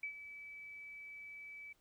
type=tone with ADSR envelope; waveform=sine; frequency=2299 Hz; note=D7; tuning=37 cents flat; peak=-37 dBFS; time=0.03-1.73 s; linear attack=4 ms; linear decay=91 ms; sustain=-11 dB; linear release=7 ms; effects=pink hiss -75 dBFS RMS until 1.8 s